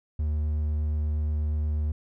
triangle tone, 75.7 Hz, D#2, 47 cents flat, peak -22 dBFS, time 0.19-1.92 s, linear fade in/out 5 ms, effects none

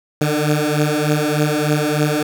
15% pulse beating tone pair, 148.5 / 151.8 Hz, D3 / D#3, +20 / -42 cents, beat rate 3.3 Hz, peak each -12 dBFS, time 0.21-2.23 s, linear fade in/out 5 ms, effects none

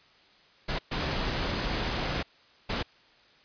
pink noise bursts at uneven times, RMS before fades -30 dBFS, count 3, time 0.68-0.79 / 0.91-2.23 / 2.69-2.83 s, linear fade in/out 10 ms, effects white hiss -59 dBFS RMS until 3.44 s + resampled to 11025 Hz

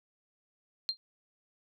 sine tone with exponential decay, 4186 Hz, C8, in tune, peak -24 dBFS, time 0.89-0.97 s, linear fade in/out 0 ms, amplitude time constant 17 ms, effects none

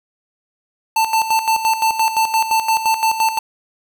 square tone with tremolo, 889 Hz, A5, 18 cents sharp, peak -13 dBFS, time 0.96-3.39 s, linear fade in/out 5 ms, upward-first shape square, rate 5.8 Hz, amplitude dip 65%, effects 7-bit

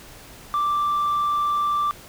sine tone, 1174.7 Hz, D6, in tune, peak -17 dBFS, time 0.54-1.91 s, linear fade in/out 0 ms, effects tanh soft clip ceiling -18 dBFS + pink hiss -44 dBFS RMS until 2.08 s

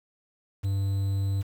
triangle tone with quantisation, 98.1 Hz, G2, 2 cents sharp, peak -22 dBFS, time 0.63-1.43 s, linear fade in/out 20 ms, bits 8, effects none

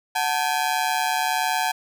sawtooth ring-modulated tone, 811 Hz, G#5, 41 cents flat, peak -14 dBFS, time 0.15-1.72 s, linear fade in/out 10 ms, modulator 70.7 Hz, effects none

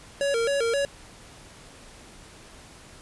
square tone with vibrato, 509 Hz, C5, 48 cents flat, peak -23 dBFS, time 0.21-0.85 s, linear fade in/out 0 ms, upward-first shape square, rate 3.8 Hz, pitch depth 170 cents each way, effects pink hiss -48 dBFS RMS until 3.01 s + resampled to 24000 Hz

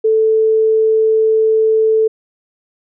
sine tone, 440 Hz, A4, in tune, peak -9 dBFS, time 0.04-2.08 s, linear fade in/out 10 ms, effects none

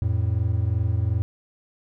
triangle tone pair together, 87.31 / 110 Hz, F2 / A2, 0 / 0 cents, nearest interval major third, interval 400 cents, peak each -21 dBFS, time 0.02-1.22 s, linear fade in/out 0 ms, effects none

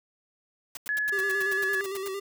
white noise bursts, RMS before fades -38 dBFS, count 13, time 0.75-2.079 s, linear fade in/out 2 ms, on 21 ms, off 88 ms
sine tone, 1701 Hz, G#6, 41 cents sharp, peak -25 dBFS, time 0.89-1.81 s, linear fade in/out 0 ms
square tone with vibrato, 390 Hz, G4, 9 cents flat, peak -32 dBFS, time 1.12-2.2 s, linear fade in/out 10 ms, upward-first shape square, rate 8.8 Hz, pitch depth 38 cents each way
effects none

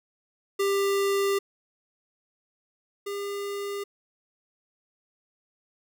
square tone pair in turn, 396.4 / 402.9 Hz, G4 / G4, +19 / +48 cents, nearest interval unison, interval 29 cents, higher second, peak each -23 / -31 dBFS, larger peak first, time 0.59-1.39 / 3.06-3.84 s, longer first, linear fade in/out 10 ms, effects none

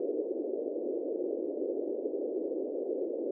pink band-pass noise, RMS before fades -34 dBFS, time 0-3.31 s, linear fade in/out 2 ms, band 310 to 530 Hz, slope 48 dB/octave, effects none

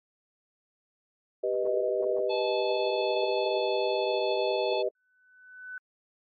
sine chord, G augmented, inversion none, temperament equal, 392 / 493.9 / 622.3 Hz, G4 / B4 / D#5, 0 / 0 / 0 cents, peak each -30 dBFS, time 1.43-4.89 s, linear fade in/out 10 ms
harmonic tone, 867 Hz, A5, 26 cents flat, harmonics 1 / 3 / 4 / 5, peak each -34 / -39 / -40 / -41 dBFS, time 2.29-4.83 s, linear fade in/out 20 ms
sine tone with exponential growth, 1500 Hz, F#6, 23 cents sharp, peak -35 dBFS, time 4.95-5.78 s, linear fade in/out 2 ms, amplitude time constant 180 ms
effects AAC 32 kbps

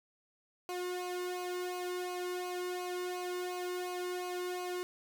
sawtooth tone with flanger, 359.9 Hz, F#4, 48 cents flat, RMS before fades -38 dBFS, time 0.69-4.83 s, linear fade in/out 0 ms, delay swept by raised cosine 0.56 to 1.26 ms, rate 2.8 Hz, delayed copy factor -0.75, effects none

